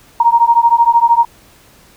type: beating tone pair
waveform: sine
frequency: 929 / 942 Hz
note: A#5 / A#5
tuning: -6 / +18 cents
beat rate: 13 Hz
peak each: -10 dBFS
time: 0.2-1.25 s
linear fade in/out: 5 ms
effects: pink hiss -46 dBFS RMS until 1.96 s